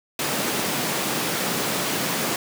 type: high-pass noise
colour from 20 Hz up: pink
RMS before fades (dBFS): -25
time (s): 0.19-2.36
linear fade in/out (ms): 2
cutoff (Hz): 150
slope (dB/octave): 24
effects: none